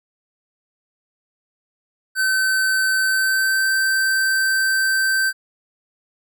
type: tone with pitch glide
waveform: square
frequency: 1534 to 1552.7 Hz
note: G6 to G6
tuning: -38 to -17 cents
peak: -17 dBFS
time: 2.15-5.33 s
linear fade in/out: 50 ms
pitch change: +21 cents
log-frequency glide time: 3-3.71 s
effects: none